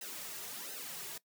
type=noise with flanger; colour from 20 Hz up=white; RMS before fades=-44 dBFS; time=0.01-1.18 s; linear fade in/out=5 ms; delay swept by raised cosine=0.87 to 3.97 ms; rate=1.4 Hz; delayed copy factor=-0.9; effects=noise-tail reverb RT60 0.1 s tail -19 dB re dry + high-pass 150 Hz 12 dB/octave